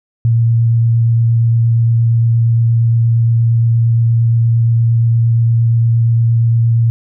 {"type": "tone with vibrato", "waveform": "sine", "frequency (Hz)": 115.7, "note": "A#2", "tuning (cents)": -13, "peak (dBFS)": -8, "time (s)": [0.25, 6.9], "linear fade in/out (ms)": 0, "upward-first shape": "square", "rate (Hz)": 8.6, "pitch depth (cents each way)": 8, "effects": []}